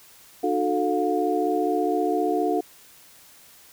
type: tone cluster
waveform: sine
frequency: 300.2 / 364.6 / 439.6 / 712 Hz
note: D4 / F#4 / A4 / F5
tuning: +38 / -25 / -2 / +33 cents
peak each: -26 dBFS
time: 0.43-2.61 s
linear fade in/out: 10 ms
effects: white hiss -51 dBFS RMS until 3.72 s